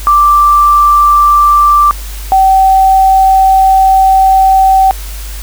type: tone pair in turn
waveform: sine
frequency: 1174.7 / 767.5 Hz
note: D6 / G5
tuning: 0 / -37 cents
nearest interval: perfect fifth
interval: 737 cents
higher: first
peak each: -3 dBFS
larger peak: neither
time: 0.07-1.91 / 2.32-4.91 s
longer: second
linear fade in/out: 0 ms
effects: added 50 Hz sine -20 dBFS peak until 5.42 s + white hiss -29 dBFS RMS until 5.42 s